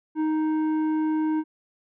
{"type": "tone with tanh clipping", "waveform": "sine", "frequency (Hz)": 311.7, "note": "D#4", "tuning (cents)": 3, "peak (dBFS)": -23, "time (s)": [0.15, 1.44], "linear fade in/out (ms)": 50, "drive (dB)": 9, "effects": []}